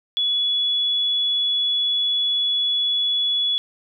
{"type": "tone", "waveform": "sine", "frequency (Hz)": 3399, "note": "G#7", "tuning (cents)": 39, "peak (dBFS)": -18, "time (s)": [0.17, 3.58], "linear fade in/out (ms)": 0, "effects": []}